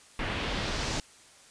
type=noise with low-pass filter sweep; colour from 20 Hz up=pink; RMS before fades=-32 dBFS; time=0.19-1 s; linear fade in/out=2 ms; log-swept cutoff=2500 to 6500 Hz; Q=1.4; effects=white hiss -55 dBFS RMS until 1.5 s + resampled to 22050 Hz